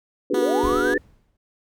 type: chord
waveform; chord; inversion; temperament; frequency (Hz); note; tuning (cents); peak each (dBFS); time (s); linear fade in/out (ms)
sine; G# half-diminished seventh; second; equal; 293.7 / 370 / 415.3 / 493.9; D4 / F#4 / G#4 / B4; 0 / 0 / 0 / 0; -25; 0.3-0.98; 5
type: linear sweep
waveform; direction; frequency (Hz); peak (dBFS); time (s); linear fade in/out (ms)
sine; up; 230 to 1812; -23; 0.33-0.98; 5
type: tone with vibrato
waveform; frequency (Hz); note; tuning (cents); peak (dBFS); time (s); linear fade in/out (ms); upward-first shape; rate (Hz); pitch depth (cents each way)
10% pulse; 243.8; B3; -22; -19; 0.34-0.94; 2; triangle; 10; 14
type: noise with exponential decay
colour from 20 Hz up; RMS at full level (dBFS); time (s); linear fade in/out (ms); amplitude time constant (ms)
brown; -28; 0.63-1.37; 5; 160
effects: none